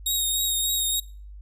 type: tone with vibrato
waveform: 15% pulse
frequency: 3751 Hz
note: A#7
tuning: 10 cents sharp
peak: -16 dBFS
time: 0.06-1 s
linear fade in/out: 5 ms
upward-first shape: triangle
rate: 3.4 Hz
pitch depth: 27 cents each way
effects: noise-tail reverb RT60 0.4 s tail -21 dB re dry + added 50 Hz sine -39 dBFS peak until 1.41 s